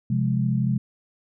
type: chord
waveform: sine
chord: F minor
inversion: second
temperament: equal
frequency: 130.81 / 174.61 / 207.7 Hz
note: C3 / F3 / Ab3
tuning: 0 / 0 / 0 cents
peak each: -22 / -27 / -25 dBFS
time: 0.1-0.78 s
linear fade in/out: 5 ms
effects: none